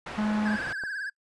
white low-pass noise, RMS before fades -38 dBFS, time 0.06-0.73 s, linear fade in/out 5 ms, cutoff 1700 Hz, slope 12 dB/octave
harmonic tone, 212.2 Hz, G#3, 38 cents sharp, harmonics 1 / 3 / 4 / 5 / 6 / 7 / 8, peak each -24 / -42 / -38 / -45 / -46 / -43 / -46 dBFS, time 0.17-0.57 s, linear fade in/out 20 ms
triangle tone with vibrato, 1614 Hz, G#6, 50 cents flat, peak -29 dBFS, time 0.45-1.1 s, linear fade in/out 10 ms, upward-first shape triangle, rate 18 Hz, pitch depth 120 cents each way
clicks, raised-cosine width 1 ms, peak -27 dBFS, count 2, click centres 0.673 / 0.837 s
effects noise-tail reverb RT60 0.1 s tail -24 dB re dry + resampled to 24000 Hz

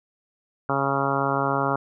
harmonic tone, 138 Hz, C#3, 7 cents flat, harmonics 1 / 2 / 3 / 4 / 5 / 6 / 7 / 8 / 9 / 10, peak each -30 / -30 / -30 / -30 / -30 / -30 / -30 / -30 / -30 / -30 dBFS, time 0.69-1.76 s, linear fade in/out 2 ms, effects none

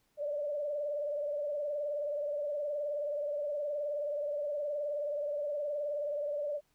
sine tone with vibrato, 585 Hz, D5, 7 cents flat, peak -32 dBFS, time 0.17-6.61 s, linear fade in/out 50 ms, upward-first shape triangle, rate 19 Hz, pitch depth 69 cents each way, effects pink hiss -74 dBFS RMS until 6.74 s

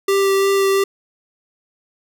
square tone with vibrato, 392 Hz, G4, in tune, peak -14 dBFS, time 0.08-0.84 s, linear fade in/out 5 ms, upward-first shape sine, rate 2.9 Hz, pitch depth 10 cents each way, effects none

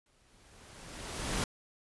pink noise with exponential growth, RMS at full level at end -31 dBFS, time 0.06-1.44 s, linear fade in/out 2 ms, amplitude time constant 300 ms, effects resampled to 24000 Hz

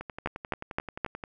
two click trains, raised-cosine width 0.5 ms, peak -12 / -22 dBFS, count 4 / 15, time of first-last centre 0.26-1.047 / 0.01-1.238 s, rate 3.81 / 11.4 Hz, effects none

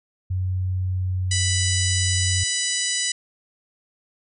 sine tone with pitch glide, 92.5 to 91.65 Hz, F#2 to F#2, 0 to -16 cents, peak -21 dBFS, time 0.3-2.44 s, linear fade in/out 10 ms, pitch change -16 cents, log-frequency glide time 0.81-2.26 s
harmonic tone, 987.8 Hz, B5, in tune, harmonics 2 / 3 / 4 / 5 / 6 / 7 / 8 / 9, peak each -30 / -30 / -30 / -30 / -30 / -30 / -30 / -30 dBFS, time 1.31-3.12 s, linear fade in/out 5 ms
effects none

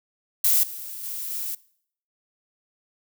violet noise with level steps, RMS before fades -19 / -36 / -32 / -30 dBFS, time 0.44-1.55 s, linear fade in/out 5 ms, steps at 0.63 / 1.03 / 1.3 s, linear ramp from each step 5 ms, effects noise-tail reverb RT60 0.6 s tail -21 dB re dry

